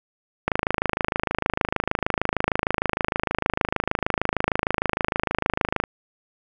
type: click train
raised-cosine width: 0.5 ms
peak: -5 dBFS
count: 143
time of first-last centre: 0.48-5.838 s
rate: 26.5 Hz
effects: none

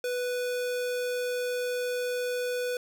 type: tone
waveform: square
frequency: 494.3 Hz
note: B4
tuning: 1 cent sharp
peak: -29 dBFS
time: 0.04-2.77 s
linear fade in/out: 2 ms
effects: none

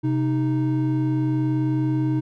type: tone pair together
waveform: triangle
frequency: 130.51 / 310.6 Hz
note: C3 / D#4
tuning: -4 / -3 cents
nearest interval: octave + minor third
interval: 1501 cents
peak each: -20 dBFS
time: 0.03-2.21 s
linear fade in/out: 20 ms
effects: none

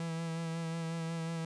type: tone with vibrato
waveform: 45% pulse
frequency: 164.81 Hz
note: E3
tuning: in tune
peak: -35 dBFS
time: 0-1.45 s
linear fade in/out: 2 ms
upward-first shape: sine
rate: 5.5 Hz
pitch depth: 22 cents each way
effects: resampled to 22050 Hz + 11-bit

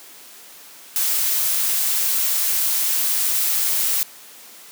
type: noise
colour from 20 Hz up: blue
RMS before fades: -20 dBFS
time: 0.96-4.03 s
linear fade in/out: 0 ms
effects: white hiss -43 dBFS RMS until 4.71 s + high-pass 200 Hz 12 dB/octave

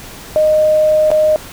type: tone with dropouts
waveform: sine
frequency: 617 Hz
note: D#5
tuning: 15 cents flat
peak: -8 dBFS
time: 0.36-1.36 s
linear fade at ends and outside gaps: 0 ms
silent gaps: 1.104-1.115 s
effects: pink hiss -33 dBFS RMS until 1.52 s

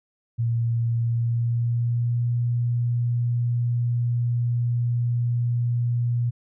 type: tone with pitch glide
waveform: sine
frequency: 116.6 to 119.95 Hz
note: A#2 to A#2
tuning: +1 to +50 cents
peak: -20 dBFS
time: 0.38-6.31 s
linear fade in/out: 20 ms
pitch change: +49 cents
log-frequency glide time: 0.98-2.3 s
effects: none

